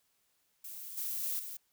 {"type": "noise with level steps", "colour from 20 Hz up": "violet", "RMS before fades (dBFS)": [-45, -37, -35, -43], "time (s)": [0.64, 1.57], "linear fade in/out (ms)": 5, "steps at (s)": [0.97, 1.23, 1.39], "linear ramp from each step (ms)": 5, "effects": ["white hiss -75 dBFS RMS until 1.72 s"]}